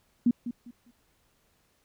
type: tone with echo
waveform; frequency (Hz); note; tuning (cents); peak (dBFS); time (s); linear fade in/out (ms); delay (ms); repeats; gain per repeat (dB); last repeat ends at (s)
sine; 240; B3; -49; -18; 0.26-0.31; 5; 200; 3; -12; 0.91
effects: pink hiss -69 dBFS RMS until 1.84 s